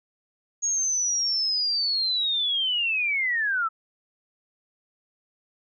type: linear sweep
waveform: sine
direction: down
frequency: 6640 to 1284 Hz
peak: -22 dBFS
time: 0.62-3.69 s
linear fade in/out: 20 ms
effects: none